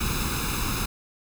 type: noise with comb filter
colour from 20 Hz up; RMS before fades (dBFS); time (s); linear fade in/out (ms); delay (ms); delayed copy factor
pink; -27; 0-0.86; 10; 0.78; +0.75
effects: none